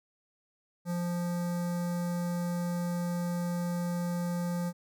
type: tone with notch filter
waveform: square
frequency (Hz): 174.61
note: F3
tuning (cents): 0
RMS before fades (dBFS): -32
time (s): 0.85-4.73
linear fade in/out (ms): 50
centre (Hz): 2900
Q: 0.71
effects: none